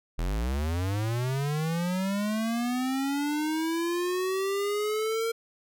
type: linear sweep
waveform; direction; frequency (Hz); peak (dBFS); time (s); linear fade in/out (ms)
square; up; 38.98 to 460; -27; 0.18-5.32; 10
effects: none